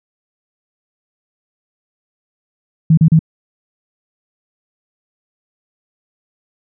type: tone bursts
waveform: sine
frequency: 160 Hz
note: D#3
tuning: 49 cents sharp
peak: -5 dBFS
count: 3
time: 2.9-3.192 s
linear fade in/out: 5 ms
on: 74 ms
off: 35 ms
effects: none